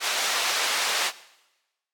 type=band-pass noise; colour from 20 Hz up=white; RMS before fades=-26 dBFS; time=0-1.12 s; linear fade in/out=50 ms; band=610 to 4900 Hz; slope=12 dB/octave; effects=noise-tail reverb RT60 1.0 s tail -18 dB re dry + AAC 64 kbps